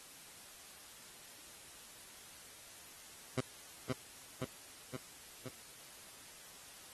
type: tone with echo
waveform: 15% pulse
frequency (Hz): 128.3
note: C3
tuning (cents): -34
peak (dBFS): -25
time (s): 3.37-3.41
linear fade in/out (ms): 10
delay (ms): 520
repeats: 4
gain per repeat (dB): -3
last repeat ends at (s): 5.49
effects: white hiss -55 dBFS RMS until 6.93 s + AAC 32 kbps